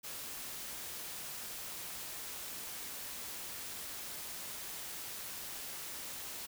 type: noise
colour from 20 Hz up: white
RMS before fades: -44 dBFS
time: 0.03-6.47 s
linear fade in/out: 20 ms
effects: none